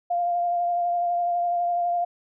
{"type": "tone with vibrato", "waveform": "sine", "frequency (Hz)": 698.5, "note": "F5", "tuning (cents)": 0, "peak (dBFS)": -21, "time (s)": [0.1, 2.05], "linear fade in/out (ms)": 10, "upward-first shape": "sine", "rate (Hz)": 12, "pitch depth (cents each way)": 18, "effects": []}